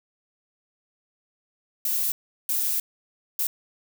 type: noise bursts at uneven times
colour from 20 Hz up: violet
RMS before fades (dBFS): -25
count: 3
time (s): 1.85-2.12 / 2.49-2.8 / 3.39-3.47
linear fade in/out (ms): 2
effects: none